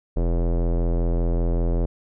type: tone with low-pass filter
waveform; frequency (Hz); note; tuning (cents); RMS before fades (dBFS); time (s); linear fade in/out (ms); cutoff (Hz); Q
square; 42.58; F1; -43; -21; 0.16-1.86; 10; 520; 1.9
effects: none